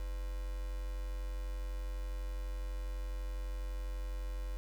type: tone with quantisation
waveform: sine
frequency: 46.02 Hz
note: F#1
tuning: 9 cents flat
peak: -36 dBFS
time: 0-4.57 s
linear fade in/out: 0 ms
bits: 8
effects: none